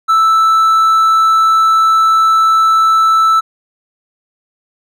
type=tone; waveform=triangle; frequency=1318.5 Hz; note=E6; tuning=in tune; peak=-5 dBFS; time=0.08-3.41 s; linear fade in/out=20 ms; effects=none